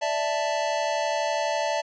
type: chord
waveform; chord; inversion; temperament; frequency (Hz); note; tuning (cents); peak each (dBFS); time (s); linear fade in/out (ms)
square; D suspended second; none; equal; 587.3 / 659.3 / 880; D5 / E5 / A5; 0 / 0 / 0; -29; 0.01-1.82; 20
effects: resampled to 16000 Hz